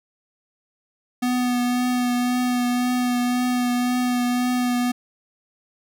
square tone with vibrato, 246.9 Hz, B3, in tune, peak -20 dBFS, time 1.22-4.92 s, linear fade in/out 10 ms, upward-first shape triangle, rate 1.9 Hz, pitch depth 19 cents each way, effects none

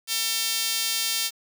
sawtooth tone with high-pass filter, 450 Hz, A4, 39 cents sharp, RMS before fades -26 dBFS, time 0.07-1.31 s, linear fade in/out 50 ms, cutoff 4000 Hz, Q 1.1, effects 7-bit

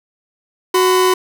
45% pulse tone pair together, 370 / 1011.5 Hz, F#4 / B5, 0 / +41 cents, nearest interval octave + perfect fourth, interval 1741 cents, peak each -12 / -16 dBFS, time 0.74-1.14 s, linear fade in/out 5 ms, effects none

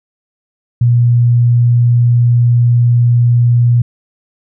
sine tone, 120.1 Hz, B2, 48 cents flat, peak -6 dBFS, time 0.81-3.82 s, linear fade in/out 5 ms, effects none

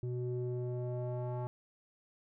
square tone with low-pass filter sweep, 123.47 Hz, B2, in tune, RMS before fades -37 dBFS, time 0.03-1.47 s, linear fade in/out 0 ms, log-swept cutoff 300 to 860 Hz, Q 2.7, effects none

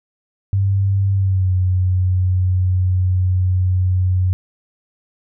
sine tone with pitch glide, 98 to 91.97 Hz, G2 to F#2, 0 to -10 cents, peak -13 dBFS, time 0.53-4.33 s, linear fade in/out 0 ms, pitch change -110 cents, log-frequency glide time 1.13-1.53 s, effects none

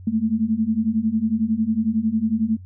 sine beating tone pair, 214.3 / 225.3 Hz, A3 / A3, -45 / +41 cents, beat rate 11 Hz, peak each -22 / -20 dBFS, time 0.07-2.57 s, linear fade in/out 5 ms, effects noise-tail reverb RT60 0.1 s tail -22 dB re dry + added 92 Hz sine -37 dBFS peak until 2.65 s

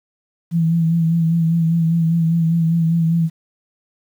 sine tone with vibrato, 165.4 Hz, E3, 6 cents sharp, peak -13 dBFS, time 0.51-3.3 s, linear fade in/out 50 ms, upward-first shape sine, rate 5 Hz, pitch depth 36 cents each way, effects 8-bit

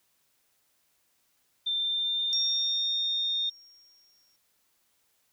sine tone with pitch glide, 3577 to 3658 Hz, A7 to A#7, +28 to -33 cents, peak -26 dBFS, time 1.66-3.5 s, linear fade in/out 10 ms, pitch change +39 cents, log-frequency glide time 1.8-2.89 s
sine tone with exponential decay, 5570 Hz, F8, 5 cents flat, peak -26 dBFS, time 2.33-4.36 s, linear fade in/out 0 ms, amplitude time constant 440 ms
effects white hiss -71 dBFS RMS until 5.32 s

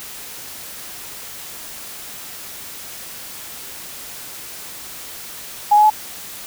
sine tone with pitch steps, 830.6 / 843.2 / 855.9 Hz, G#5 / G#5 / A5, 0 / +26 / -48 cents, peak -8 dBFS, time 5.71-5.902 s, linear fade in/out 10 ms, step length 64 ms, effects white hiss -34 dBFS RMS until 6.46 s

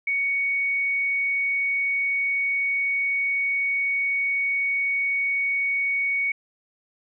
sine tone, 2232 Hz, C#7, 11 cents sharp, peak -21 dBFS, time 0.07-6.32 s, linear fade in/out 5 ms, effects none

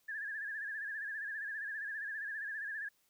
sine tone with vibrato, 1700 Hz, G#6, 40 cents sharp, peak -38 dBFS, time 0.08-2.89 s, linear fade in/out 10 ms, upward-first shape sine, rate 15 Hz, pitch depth 87 cents each way, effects white hiss -74 dBFS RMS until 3.09 s

